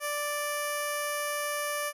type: tone with low-pass filter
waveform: 15% pulse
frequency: 587.3 Hz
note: D5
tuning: in tune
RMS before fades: -32 dBFS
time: 0-1.93 s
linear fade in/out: 50 ms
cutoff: 12000 Hz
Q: 6.5
effects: none